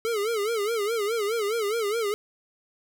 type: tone with vibrato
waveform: square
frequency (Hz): 434.2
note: A4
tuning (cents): -23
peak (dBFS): -25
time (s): 0.05-2.14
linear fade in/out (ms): 0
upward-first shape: sine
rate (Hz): 4.8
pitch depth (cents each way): 140
effects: none